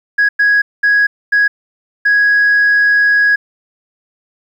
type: tone bursts at uneven times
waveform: sine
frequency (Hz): 1661.2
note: G#6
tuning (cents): 0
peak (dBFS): -6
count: 5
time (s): 0.18-0.29 / 0.39-0.62 / 0.83-1.07 / 1.32-1.48 / 2.05-3.36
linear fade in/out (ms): 10
effects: tanh soft clip ceiling -5 dBFS + 8-bit